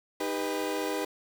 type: chord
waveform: 30% pulse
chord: Eb augmented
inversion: none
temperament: equal with one note detuned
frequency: 311.1 / 400.2 / 493.9 Hz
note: Eb4 / G4 / B4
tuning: 0 / +36 / 0 cents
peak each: -31 dBFS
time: 0.2-1.05 s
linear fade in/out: 5 ms
effects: 8-bit